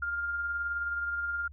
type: tone with tremolo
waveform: sine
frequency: 1403 Hz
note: F6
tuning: 8 cents sharp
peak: -28 dBFS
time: 0.02-1.48 s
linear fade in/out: 5 ms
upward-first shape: triangle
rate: 19 Hz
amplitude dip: 40%
effects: added 72 Hz sine -46 dBFS peak until 1.52 s